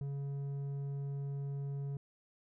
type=tone with low-pass filter; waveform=square; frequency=140 Hz; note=C#3; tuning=18 cents sharp; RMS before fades=-39 dBFS; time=0.01-1.97 s; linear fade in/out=2 ms; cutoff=350 Hz; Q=0.5; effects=none